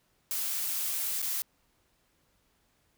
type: noise with dropouts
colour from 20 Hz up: blue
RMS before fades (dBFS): -32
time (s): 0.31-1.42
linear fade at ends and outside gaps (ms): 0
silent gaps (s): 1.218-1.226
effects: pink hiss -71 dBFS RMS until 2.97 s

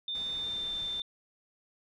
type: tone with pitch glide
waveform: sine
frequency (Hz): 3600 to 3569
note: A7 to A7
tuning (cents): +39 to +24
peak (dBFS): -32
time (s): 0.08-1.02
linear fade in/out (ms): 2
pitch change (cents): -15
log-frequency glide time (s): 0.4-0.71
type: noise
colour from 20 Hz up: pink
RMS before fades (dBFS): -49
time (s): 0.15-1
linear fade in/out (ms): 0
effects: low-pass 7000 Hz 12 dB/octave

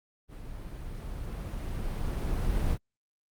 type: noise with level ramp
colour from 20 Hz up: brown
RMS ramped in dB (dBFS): -42 to -27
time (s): 0.28-2.78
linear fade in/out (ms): 50
effects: Opus 32 kbps

